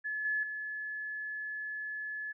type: tone with level steps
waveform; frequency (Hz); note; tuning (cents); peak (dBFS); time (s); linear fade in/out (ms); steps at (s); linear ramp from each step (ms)
sine; 1715; A6; -45; -33 / -29 / -36; 0.04-2.33; 20; 0.25 / 0.43; 2
effects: none